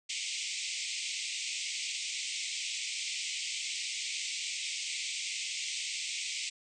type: band-pass noise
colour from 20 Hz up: pink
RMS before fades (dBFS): -37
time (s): 0.09-6.5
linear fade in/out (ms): 10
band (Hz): 2100 to 8400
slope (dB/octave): 96
effects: none